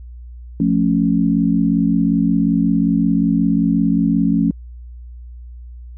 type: chord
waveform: sine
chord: F augmented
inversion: none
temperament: equal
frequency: 174.61 / 220 / 277.2 Hz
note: F3 / A3 / C#4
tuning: 0 / 0 / 0 cents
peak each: -17 dBFS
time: 0.6-4.51 s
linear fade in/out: 2 ms
effects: added 60 Hz sine -32 dBFS peak until 5.97 s